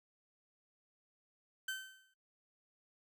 30% pulse tone with exponential decay, 1540 Hz, G6, 31 cents flat, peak -33 dBFS, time 1.68-2.14 s, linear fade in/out 5 ms, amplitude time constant 100 ms, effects noise-tail reverb RT60 0.3 s tail -24 dB re dry

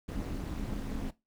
brown noise with amplitude modulation, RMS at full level -32 dBFS, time 0.08-1.11 s, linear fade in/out 10 ms, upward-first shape sine, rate 238 Hz, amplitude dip 100%, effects noise-tail reverb RT60 0.2 s tail -17 dB re dry

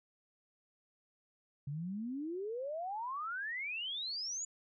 sine exponential sweep, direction up, 136.1 to 7040 Hz, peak -37 dBFS, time 1.67-4.45 s, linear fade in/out 5 ms, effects none

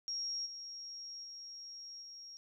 sine tone with level steps, 5588 Hz, F8, in tune, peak -36 / -44 / -46 / -48 dBFS, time 0.08-2.37 s, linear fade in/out 0 ms, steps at 0.45 / 1.23 / 2.01 s, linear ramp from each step 20 ms, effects 13-bit

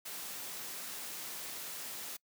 white noise, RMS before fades -43 dBFS, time 0.05-2.17 s, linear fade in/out 10 ms, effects noise-tail reverb RT60 0.1 s tail -25 dB re dry + high-pass 150 Hz 12 dB/octave

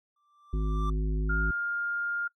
triangle tone with exponential growth, 1174.7 Hz, D6, in tune, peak -30 dBFS, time 0.16-0.9 s, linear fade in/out 5 ms, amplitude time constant 160 ms
harmonic tone, 52.3 Hz, G#1, 13 cents sharp, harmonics 1 / 3 / 5 / 7, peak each -26 / -35 / -40 / -41 dBFS, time 0.53-1.51 s, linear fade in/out 5 ms
sine tone, 1408 Hz, F6, 14 cents sharp, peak -28 dBFS, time 1.29-2.28 s, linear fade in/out 10 ms
effects noise-tail reverb RT60 0.1 s tail -23 dB re dry

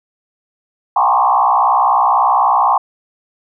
sine tone with frequency modulation, 939 Hz, A#5, 12 cents sharp, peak -9 dBFS, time 0.96-2.78 s, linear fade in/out 5 ms, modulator 61.9 Hz, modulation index 3.2, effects none

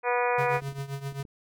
harmonic tone, 244.2 Hz, B3, 19 cents flat, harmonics 2 / 3 / 4 / 5 / 6 / 7 / 8 / 9 / 10, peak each -27 / -30 / -29 / -35 / -35 / -37 / -37 / -39 / -35 dBFS, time 0.03-0.61 s, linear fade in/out 50 ms
square tone with tremolo, 138.4 Hz, C#3, 2 cents flat, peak -30 dBFS, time 0.38-1.23 s, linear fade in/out 5 ms, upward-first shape triangle, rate 7.6 Hz, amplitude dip 85%
clicks, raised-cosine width 3 ms, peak -36 dBFS, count 8, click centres 0.569 / 0.621 / 0.685 / 0.724 / 0.785 / 1.124 / 1.2 / 1.252 s
effects none

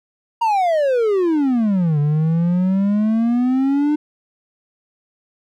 triangle exponential two-way sweep, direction down then up, 949 to 144.4 to 303.4 Hz, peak -12 dBFS, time 0.41-3.96 s, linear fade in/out 10 ms, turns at 1.99 s, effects none

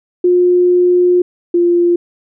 sine tone pair in turn, 357.2 / 347.4 Hz, F4 / F4, +39 / -9 cents, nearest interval unison, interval 48 cents, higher first, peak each -7 / -8 dBFS, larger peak first, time 0.24-1.22 / 1.54-1.96 s, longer first, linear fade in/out 5 ms, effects none

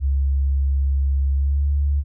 sine tone with pitch glide, 68.6 to 71.27 Hz, C#2 to C#2, -17 to +49 cents, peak -16 dBFS, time 0-2.04 s, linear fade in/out 50 ms, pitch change +66 cents, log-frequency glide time 1.34-1.66 s, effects none

